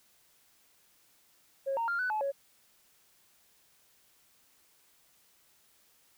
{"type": "tone with pitch steps", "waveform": "sine", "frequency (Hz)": [544, 922, 1395, 1496, 859, 555], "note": ["C#5", "A#5", "F6", "F#6", "A5", "C#5"], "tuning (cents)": [-33, -19, -2, 19, -42, 2], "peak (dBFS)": -28, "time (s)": [1.66, 2.32], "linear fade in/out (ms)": 20, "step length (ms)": 110, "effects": ["tanh soft clip ceiling -25 dBFS", "white hiss -66 dBFS RMS until 6.17 s"]}